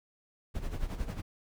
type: noise with tremolo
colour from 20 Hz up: brown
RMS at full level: -32 dBFS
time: 0.54-1.22 s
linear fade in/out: 20 ms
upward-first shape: sine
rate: 11 Hz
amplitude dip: 70%
effects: none